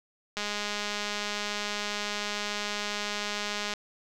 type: click train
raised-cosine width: 0.2 ms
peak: -15 dBFS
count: 698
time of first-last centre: 0.37-3.737 s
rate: 207 Hz
effects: 9-bit